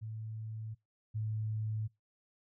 sine tone pair in turn, 110 / 108.67 Hz, A2 / A2, 0 / -21 cents, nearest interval unison, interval 21 cents, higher first, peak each -39 / -33 dBFS, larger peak second, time 0.01-0.75 / 1.14-1.88 s, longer neither, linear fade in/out 20 ms, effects noise-tail reverb RT60 0.2 s tail -23 dB re dry

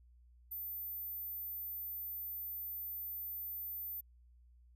sine tone, 14080 Hz, A9, in tune, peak -40 dBFS, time 0.51-4.01 s, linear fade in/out 10 ms, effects added 60 Hz sine -60 dBFS peak until 4.75 s

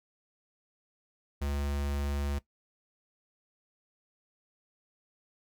square tone, 71.1 Hz, C#2, 45 cents sharp, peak -31 dBFS, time 1.41-2.39 s, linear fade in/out 10 ms, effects noise-tail reverb RT60 0.1 s tail -17 dB re dry

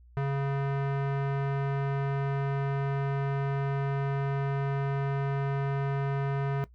square tone with low-pass filter, 138.59 Hz, C#3, in tune, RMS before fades -29 dBFS, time 0.17-6.64 s, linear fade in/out 0 ms, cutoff 1600 Hz, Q 1.1, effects noise-tail reverb RT60 0.1 s tail -18 dB re dry + added 60 Hz sine -52 dBFS peak until 6.74 s

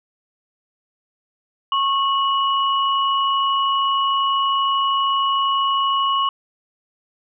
sine tone pair together, 1096.8 / 2928 Hz, C#6 / F#7, -19 / -19 cents, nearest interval octave + perfect fourth, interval 1700 cents, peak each -17 / -23 dBFS, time 1.72-6.29 s, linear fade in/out 2 ms, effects none

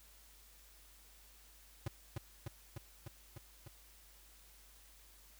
square tone with echo, 113.1 Hz, A2, 48 cents sharp, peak -36 dBFS, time 1.86-1.88 s, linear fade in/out 5 ms, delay 300 ms, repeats 6, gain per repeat -2 dB, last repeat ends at 3.68 s, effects added 50 Hz sine -63 dBFS peak until 5.39 s + white hiss -63 dBFS RMS until 5.39 s

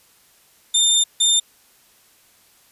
25% pulse tone pair in turn, 3607 / 3607 Hz, A7 / A7, +42 / +42 cents, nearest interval unison, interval 0 cents, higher neither, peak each -10 dBFS, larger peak neither, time 0.74-1.04 / 1.2-1.4 s, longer first, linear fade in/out 10 ms, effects white hiss -55 dBFS RMS until 2.71 s + resampled to 32000 Hz

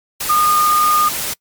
sine tone in noise, 1220 Hz, D#6, 34 cents flat, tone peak -11 dBFS, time 0.29-1.09 s, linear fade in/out 10 ms, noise white, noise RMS -22 dBFS, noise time 0.2-1.34 s, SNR +8 dB, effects noise-tail reverb RT60 0.1 s tail -26 dB re dry + MP3 96 kbps

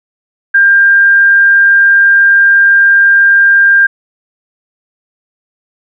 sine tone, 1597 Hz, G6, 32 cents sharp, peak -3 dBFS, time 0.54-3.87 s, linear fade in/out 10 ms, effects none

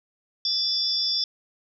sine tone cluster, 3484 / 4953 / 5430 Hz, A7 / D#8 / F8, -18 / -9 / -50 cents, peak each -28 / -26 / -26 dBFS, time 0.45-1.24 s, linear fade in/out 2 ms, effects none

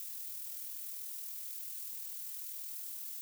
violet noise with amplitude modulation, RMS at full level -42 dBFS, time 0-3.21 s, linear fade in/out 0 ms, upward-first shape sine, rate 40.6 Hz, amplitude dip 30%, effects none

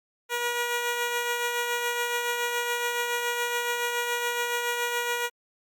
10% pulse tone with tremolo, 479.9 Hz, B4, 50 cents flat, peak -16 dBFS, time 0.29-5.3 s, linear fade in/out 50 ms, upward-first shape triangle, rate 7.1 Hz, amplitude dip 40%, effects Opus 48 kbps

